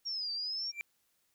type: linear two-way sweep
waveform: sine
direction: down then up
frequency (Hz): 5620 to 4612 to 5620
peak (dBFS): -34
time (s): 0.05-0.72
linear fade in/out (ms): 20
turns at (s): 0.32
type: tone with exponential growth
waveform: triangle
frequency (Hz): 2354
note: D7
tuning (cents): +3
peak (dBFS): -30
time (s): 0.68-0.81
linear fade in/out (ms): 0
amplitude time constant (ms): 27
effects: white hiss -75 dBFS RMS until 1.34 s